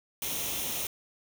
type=noise with comb filter; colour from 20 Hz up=white; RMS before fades=-33 dBFS; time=0.22-0.87 s; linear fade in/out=2 ms; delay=0.32 ms; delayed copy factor=+0.55; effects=none